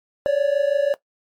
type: tone pair together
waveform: triangle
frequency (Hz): 555 / 581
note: C#5 / D5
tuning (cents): +2 / -19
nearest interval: minor second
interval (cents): 79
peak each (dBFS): -17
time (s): 0.26-0.94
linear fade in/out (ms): 0
effects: noise-tail reverb RT60 0.1 s tail -17 dB re dry + MP3 96 kbps